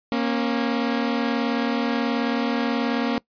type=tone pair together; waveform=sawtooth; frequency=234.6 / 273.2 Hz; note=A#3 / C#4; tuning=+11 / -25 cents; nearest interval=minor third; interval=264 cents; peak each=-19 / -21 dBFS; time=0.12-3.18 s; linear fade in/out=0 ms; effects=noise-tail reverb RT60 0.1 s tail -22 dB re dry + resampled to 11025 Hz